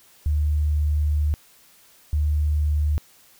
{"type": "tone pair in turn", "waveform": "sine", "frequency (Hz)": [74.9, 74.9], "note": ["D2", "D2"], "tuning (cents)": [35, 35], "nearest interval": "unison", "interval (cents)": 0, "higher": "neither", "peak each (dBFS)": -18, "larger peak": "neither", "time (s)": [[0.26, 1.34], [2.13, 2.98]], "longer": "first", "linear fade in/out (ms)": 0, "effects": ["white hiss -54 dBFS RMS until 3.39 s"]}